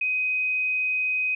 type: tone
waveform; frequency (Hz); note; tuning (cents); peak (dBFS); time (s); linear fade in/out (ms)
sine; 2512; D#7; +16; -22; 0.01-1.35; 5
effects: none